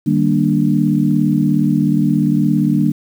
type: chord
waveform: sine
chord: Eb major seventh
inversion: none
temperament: equal with one note detuned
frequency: 153.6 / 196 / 233.1 / 293.7 Hz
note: Eb3 / G3 / Bb3 / D4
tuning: -22 / 0 / 0 / 0 cents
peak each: -17 dBFS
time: 0.06-2.92 s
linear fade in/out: 10 ms
effects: 7-bit